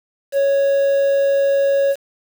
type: tone with quantisation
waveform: triangle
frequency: 554.4 Hz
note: C#5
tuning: in tune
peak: -11 dBFS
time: 0.32-1.96 s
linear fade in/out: 50 ms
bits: 6
effects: none